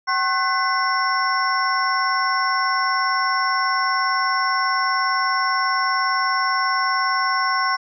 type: tone cluster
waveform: sine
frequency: 761 / 1078 / 1503 / 2018 / 5430 Hz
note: F#5 / C#6 / F#6 / B6 / F8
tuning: +48 / -49 / +27 / +37 / -50 cents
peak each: -28 / -20 / -24 / -28 / -27 dBFS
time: 0.07-7.77 s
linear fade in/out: 20 ms
effects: none